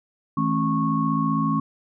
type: tone cluster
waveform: sine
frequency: 160 / 216.1 / 270.9 / 1100 Hz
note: D#3 / A3 / C#4 / C#6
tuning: +49 / -31 / -40 / -14 cents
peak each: -25 dBFS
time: 0.37-1.6 s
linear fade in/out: 5 ms
effects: none